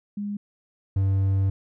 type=tone pair in turn; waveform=sine / triangle; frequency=204.6 / 96.95 Hz; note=G#3 / G2; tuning=-26 / -19 cents; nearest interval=octave + minor second; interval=1293 cents; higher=first; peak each=-27 / -17 dBFS; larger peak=second; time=0.17-0.37 / 0.96-1.5 s; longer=second; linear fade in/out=5 ms; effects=none